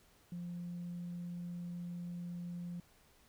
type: tone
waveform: sine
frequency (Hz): 174.61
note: F3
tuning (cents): 0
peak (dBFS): -39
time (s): 0.32-2.8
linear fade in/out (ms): 2
effects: tanh soft clip ceiling -37 dBFS + pink hiss -67 dBFS RMS until 3.28 s